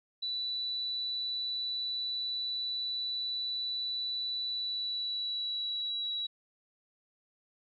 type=tone with pitch glide; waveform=sine; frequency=3963 to 3895 Hz; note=B7 to B7; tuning=+5 to -25 cents; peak=-32 dBFS; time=0.22-6.27 s; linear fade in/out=10 ms; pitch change=-30 cents; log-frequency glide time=4.47-6.08 s; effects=none